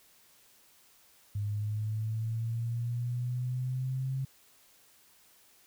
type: linear sweep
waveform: sine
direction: up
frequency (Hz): 102.1 to 134.1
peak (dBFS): -30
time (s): 1.35-4.25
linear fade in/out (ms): 5
effects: white hiss -62 dBFS RMS until 5.66 s